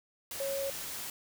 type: tone in noise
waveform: sine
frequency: 550 Hz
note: C#5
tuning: 14 cents flat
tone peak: -32 dBFS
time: 0.4-0.7 s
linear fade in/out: 2 ms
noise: white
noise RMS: -40 dBFS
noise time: 0.31-1.1 s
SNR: +5 dB
effects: none